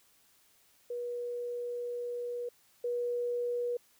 sine tone pair in turn, 483.3 / 483.3 Hz, B4 / B4, -38 / -38 cents, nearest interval unison, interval 0 cents, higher neither, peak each -34 / -30 dBFS, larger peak second, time 0.9-2.49 / 2.84-3.77 s, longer first, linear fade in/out 5 ms, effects white hiss -66 dBFS RMS until 3.99 s

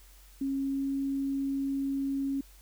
sine tone with pitch glide, 272.6 to 274.2 Hz, C#4 to C#4, -29 to -19 cents, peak -28 dBFS, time 0.41-2.41 s, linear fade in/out 5 ms, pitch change +10 cents, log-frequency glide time 0.58-0.89 s, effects added 47 Hz sine -53 dBFS peak until 2.61 s + white hiss -59 dBFS RMS until 2.61 s

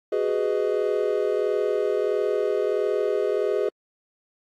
triangle chord, G# minor seventh, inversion third, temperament just, 373.8 / 415.3 / 498.4 / 623 Hz, F#4 / G#4 / B4 / D#5, +18 / 0 / +16 / +2 cents, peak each -26 / -22 / -26 / -27 dBFS, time 0.12-3.69 s, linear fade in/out 5 ms, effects AAC 48 kbps

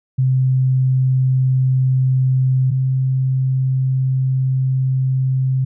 sine tone pair in turn, 130.2 / 131.26 Hz, C3 / C3, -8 / +6 cents, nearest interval unison, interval 14 cents, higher second, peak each -12 / -14 dBFS, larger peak first, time 0.18-2.71 / 2.71-5.65 s, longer second, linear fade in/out 10 ms, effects none

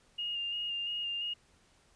sine tone with vibrato, 2832 Hz, F7, 23 cents sharp, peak -33 dBFS, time 0.18-1.34 s, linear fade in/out 10 ms, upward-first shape square, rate 2.9 Hz, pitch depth 18 cents each way, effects pink hiss -66 dBFS RMS until 1.95 s + resampled to 22050 Hz

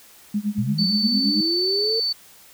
sine tone with tremolo, 207.7 Hz, G#3, in tune, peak -18 dBFS, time 0.34-1.41 s, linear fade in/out 5 ms, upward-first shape sine, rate 8.8 Hz, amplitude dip 95%
sine linear sweep, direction up, 111.5 to 457.5 Hz, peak -23 dBFS, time 0.58-2 s, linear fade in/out 5 ms
sine tone, 4518 Hz, C#8, 32 cents sharp, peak -20 dBFS, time 0.78-2.13 s, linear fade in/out 10 ms
effects white hiss -49 dBFS RMS until 2.53 s

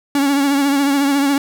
45% pulse tone with vibrato, 280 Hz, C#4, 18 cents sharp, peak -13 dBFS, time 0.15-1.38 s, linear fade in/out 2 ms, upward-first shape triangle, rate 14 Hz, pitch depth 53 cents each way, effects none

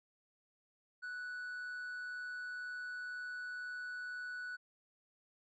triangle tone with amplitude modulation, 1480 Hz, F#6, in tune, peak -38 dBFS, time 1.02-4.57 s, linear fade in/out 20 ms, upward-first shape sine, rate 142 Hz, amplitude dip 30%, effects resampled to 16000 Hz

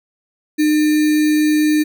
sine tone with sample-and-hold, 304.5 Hz, D#4, 37 cents flat, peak -11 dBFS, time 0.58-1.84 s, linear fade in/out 20 ms, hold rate 2100 Hz, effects none

